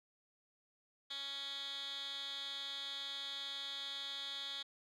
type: tone with band-pass filter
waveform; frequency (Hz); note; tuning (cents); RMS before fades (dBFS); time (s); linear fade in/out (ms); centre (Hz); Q
10% pulse; 277.9; C#4; +4; -44; 1.1-4.63; 10; 3400; 9.9
effects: none